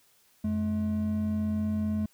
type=tone pair together; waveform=triangle; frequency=89.8 / 213.6 Hz; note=F2 / G#3; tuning=+49 / +49 cents; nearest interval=octave + minor third; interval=1500 cents; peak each=-31 / -25 dBFS; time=0.44-2.06 s; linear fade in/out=5 ms; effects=white hiss -64 dBFS RMS until 2.13 s

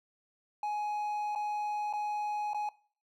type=tone with dropouts; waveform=triangle; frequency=837 Hz; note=G#5; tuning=13 cents sharp; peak=-29 dBFS; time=0.63-2.69 s; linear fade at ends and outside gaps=2 ms; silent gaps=1.351-1.358 / 1.928-1.935 / 2.534-2.545 s; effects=noise-tail reverb RT60 0.4 s tail -19 dB re dry

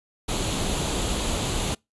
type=noise with comb filter; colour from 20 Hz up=pink; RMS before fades=-26 dBFS; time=0.28-1.75 s; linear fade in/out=10 ms; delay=0.28 ms; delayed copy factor=+0.5; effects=noise-tail reverb RT60 0.2 s tail -26 dB re dry + resampled to 24000 Hz

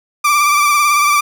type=tone with vibrato; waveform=30% pulse; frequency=1174 Hz; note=D6; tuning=1 cent flat; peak=-7 dBFS; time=0.24-1.21 s; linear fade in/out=10 ms; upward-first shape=sine; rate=18 Hz; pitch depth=38 cents each way; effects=none

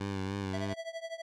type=tone with vibrato; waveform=15% pulse; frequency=97.5 Hz; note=G2; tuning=9 cents flat; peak=-27 dBFS; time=0-0.74 s; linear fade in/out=10 ms; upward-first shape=sine; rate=3.4 Hz; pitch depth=45 cents each way
type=tone with tremolo; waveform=square; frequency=659.3 Hz; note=E5; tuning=in tune; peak=-35 dBFS; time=0.53-1.22 s; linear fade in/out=10 ms; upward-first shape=triangle; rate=12 Hz; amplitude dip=95%
effects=low-pass 6000 Hz 12 dB/octave

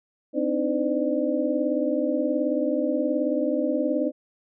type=tone cluster; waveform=sine; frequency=257.7 / 295.1 / 313.8 / 515 / 595 Hz; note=C4 / D4 / D#4 / C5 / D5; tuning=-26 / +8 / +15 / -28 / +22 cents; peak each=-28 dBFS; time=0.33-4.12 s; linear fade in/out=50 ms; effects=none

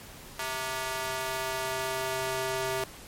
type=tone with high-pass filter sweep; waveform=square; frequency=130.81 Hz; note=C3; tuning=in tune; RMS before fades=-32 dBFS; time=0.39-2.84 s; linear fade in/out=2 ms; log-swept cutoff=960 to 440 Hz; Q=0.9; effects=pink hiss -47 dBFS RMS until 3.07 s + MP3 64 kbps

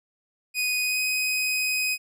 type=tone with pitch glide; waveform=sawtooth; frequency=2489 to 2511 Hz; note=D#7 to D#7; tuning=0 to +15 cents; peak=-20 dBFS; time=0.54-1.98 s; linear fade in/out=50 ms; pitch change=+15 cents; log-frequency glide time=0.81-1.01 s; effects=none

